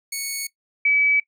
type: tone pair in turn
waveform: 10% pulse / sine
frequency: 2217 / 2289 Hz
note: C#7 / D7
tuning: 0 / -45 cents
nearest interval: minor second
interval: 55 cents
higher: second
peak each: -17 / -15 dBFS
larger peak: second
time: 0.12-0.47 / 0.85-1.2 s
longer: neither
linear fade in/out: 5 ms
effects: noise-tail reverb RT60 0.1 s tail -19 dB re dry